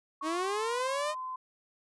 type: tone with pitch glide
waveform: sine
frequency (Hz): 1108.7 to 1028.5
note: C#6 to C6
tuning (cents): 0 to -30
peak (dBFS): -35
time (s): 0.21-1.36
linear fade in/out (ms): 5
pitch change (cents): -130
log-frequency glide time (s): 0.36-0.71
type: linear sweep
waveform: sawtooth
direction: up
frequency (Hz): 301.1 to 622.3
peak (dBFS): -27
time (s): 0.22-1.15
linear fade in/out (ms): 50
effects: resampled to 24000 Hz